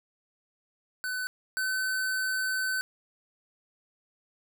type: tone pair in turn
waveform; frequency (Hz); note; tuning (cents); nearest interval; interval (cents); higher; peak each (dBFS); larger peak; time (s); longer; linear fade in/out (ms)
square; 1506 / 1521.7; F#6 / F#6; +30 / +48; unison; 18; second; -31 / -28; second; 1.04-1.27 / 1.57-2.81; second; 0
effects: none